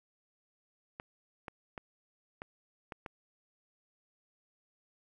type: clicks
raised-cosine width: 0.5 ms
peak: -26 dBFS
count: 6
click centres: 0.999 / 1.482 / 1.778 / 2.419 / 2.922 / 3.062 s
effects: 11-bit